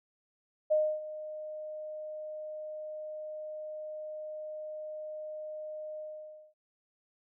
sine tone with ADSR envelope, 615 Hz, D#5, 20 cents flat, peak -22 dBFS, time 0.7-6.54 s, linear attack 19 ms, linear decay 280 ms, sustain -16 dB, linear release 550 ms, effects none

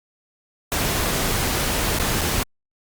pink noise with dropouts, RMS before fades -22 dBFS, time 0.72-2.43 s, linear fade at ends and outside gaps 0 ms, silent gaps 1.987-1.998 / 2.21-2.215 s, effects Opus 48 kbps

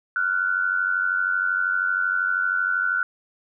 sine tone pair together, 1396.2 / 1489 Hz, F6 / F#6, -1 / +11 cents, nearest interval minor second, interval 112 cents, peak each -24 / -22 dBFS, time 0.16-3.03 s, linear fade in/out 2 ms, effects none

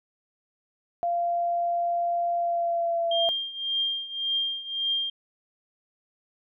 sine tone with pitch glide, 691 to 675.2 Hz, F5 to E5, -19 to +41 cents, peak -23 dBFS, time 1.03-3.29 s, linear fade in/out 0 ms, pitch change -40 cents, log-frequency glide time 2.36-3.08 s
sine tone with tremolo, 3199 Hz, G7, 34 cents sharp, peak -22 dBFS, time 3.11-5.1 s, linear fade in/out 5 ms, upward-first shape triangle, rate 1.8 Hz, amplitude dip 85%
effects none

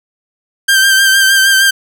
sawtooth tone with vibrato, 1573 Hz, G6, 6 cents sharp, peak -3 dBFS, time 0.68-1.71 s, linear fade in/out 10 ms, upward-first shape sine, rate 6.5 Hz, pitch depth 31 cents each way, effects none

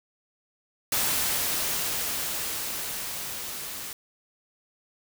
white noise with level ramp, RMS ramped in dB -25 to -37 dBFS, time 0.92-3.93 s, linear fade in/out 2 ms, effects none

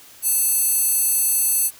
square tone with high-pass filter, 885 Hz, A5, 10 cents sharp, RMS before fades -19 dBFS, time 0.22-1.71 s, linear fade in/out 50 ms, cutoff 9900 Hz, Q 2.6, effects white hiss -46 dBFS RMS until 1.79 s

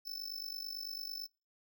square tone with amplitude modulation, 5274 Hz, E8, in tune, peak -37 dBFS, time 0.05-1.27 s, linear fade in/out 20 ms, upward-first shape sine, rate 49 Hz, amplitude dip 90%, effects noise-tail reverb RT60 0.3 s tail -22 dB re dry

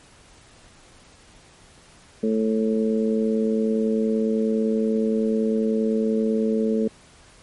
harmonic tone, 110.3 Hz, A2, 5 cents sharp, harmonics 2 / 3 / 4 / 5, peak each -21 / -31 / -23 / -32 dBFS, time 2.23-6.88 s, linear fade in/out 5 ms, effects pink hiss -51 dBFS RMS until 7.42 s + MP3 48 kbps

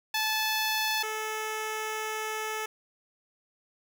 10% pulse tone pair in turn, 869 / 434.5 Hz, A5 / A4, -22 / -22 cents, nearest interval octave, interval 1200 cents, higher first, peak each -18 / -23 dBFS, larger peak first, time 0.14-1.03 / 1.03-2.66 s, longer second, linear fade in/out 5 ms, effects none

